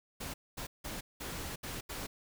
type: noise bursts at uneven times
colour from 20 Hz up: pink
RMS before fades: -41 dBFS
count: 6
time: 0.2-0.34 / 0.57-0.67 / 0.84-1.01 / 1.2-1.56 / 1.63-1.81 / 1.89-2.07 s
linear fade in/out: 10 ms
effects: none